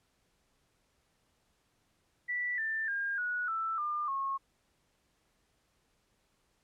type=tone with pitch steps; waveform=sine; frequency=1963 / 1779.4 / 1613 / 1462.1 / 1325.4 / 1201.4 / 1089 Hz; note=B6 / A6 / G6 / F#6 / E6 / D6 / C#6; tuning=-11 / +19 / +49 / -21 / +9 / +39 / -31 cents; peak=-31 dBFS; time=2.28-4.38 s; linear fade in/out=20 ms; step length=300 ms; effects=pink hiss -74 dBFS RMS until 6.63 s + low-pass 11000 Hz 12 dB/octave